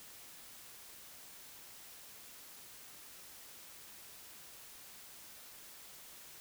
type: silence
effects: white hiss -54 dBFS RMS until 6.4 s